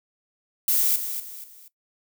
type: noise with echo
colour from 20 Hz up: violet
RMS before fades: -21 dBFS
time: 0.68-0.96 s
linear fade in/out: 2 ms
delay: 240 ms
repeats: 3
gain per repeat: -9 dB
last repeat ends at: 1.68 s
effects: noise-tail reverb RT60 0.1 s tail -17 dB re dry